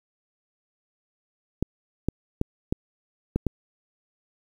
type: clicks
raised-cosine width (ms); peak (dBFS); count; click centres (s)
3; -10; 6; 1.626 / 2.086 / 2.414 / 2.725 / 3.36 / 3.467
effects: 8-bit